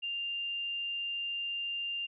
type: tone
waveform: sine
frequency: 2794 Hz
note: F7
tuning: in tune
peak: -33 dBFS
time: 0.02-2.07 s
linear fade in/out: 20 ms
effects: none